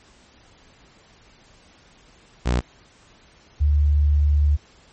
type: tone pair in turn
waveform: sawtooth / sine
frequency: 60.9 / 73.31 Hz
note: B1 / D2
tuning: -24 / -3 cents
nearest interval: minor third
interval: 321 cents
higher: second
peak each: -14 dBFS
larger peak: neither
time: 2.45-2.61 / 3.6-4.57 s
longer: second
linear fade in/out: 20 ms
effects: pink hiss -53 dBFS RMS until 4.92 s + MP3 32 kbps